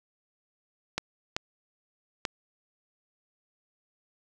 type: clicks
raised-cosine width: 0.2 ms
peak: -11 dBFS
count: 3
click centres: 0.98 / 1.365 / 2.252 s
effects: 8-bit